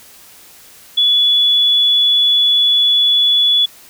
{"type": "tone", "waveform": "sine", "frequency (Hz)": 3419, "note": "G#7", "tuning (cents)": 50, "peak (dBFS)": -9, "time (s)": [0.97, 3.66], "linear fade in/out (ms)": 10, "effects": ["white hiss -42 dBFS RMS until 3.89 s"]}